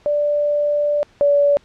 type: tone pair in turn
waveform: sine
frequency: 587.3 / 573.9 Hz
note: D5 / D5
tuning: 0 / -40 cents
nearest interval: unison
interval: 40 cents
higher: first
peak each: -15 / -11 dBFS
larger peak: second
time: 0.06-1.03 / 1.21-1.57 s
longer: first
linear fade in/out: 0 ms
effects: pink hiss -53 dBFS RMS until 1.64 s + low-pass 5000 Hz 12 dB/octave